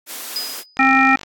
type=high-pass noise; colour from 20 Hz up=white; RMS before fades=-30 dBFS; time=0.06-0.64 s; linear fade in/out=50 ms; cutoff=230 Hz; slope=48 dB/octave
type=tone with exponential decay; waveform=sine; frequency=4978 Hz; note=D#8; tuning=in tune; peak=-19 dBFS; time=0.36-0.82 s; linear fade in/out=1 ms; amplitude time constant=100 ms
type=click train; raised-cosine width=0.2 ms; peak=-14 dBFS; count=24; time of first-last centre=0.77-1.233 s; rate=49.7 Hz
type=harmonic tone; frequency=266 Hz; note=C4; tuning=29 cents sharp; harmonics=1 / 3 / 5 / 7 / 9; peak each=-17 / -17 / -17 / -17 / -17 dBFS; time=0.79-1.16 s; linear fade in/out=5 ms
effects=AAC 64 kbps